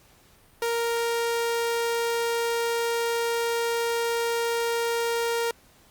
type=tone; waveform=sawtooth; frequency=466.2 Hz; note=A#4; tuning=in tune; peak=-20 dBFS; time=0.62-5.51 s; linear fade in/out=2 ms; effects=pink hiss -57 dBFS RMS until 5.9 s + Opus 48 kbps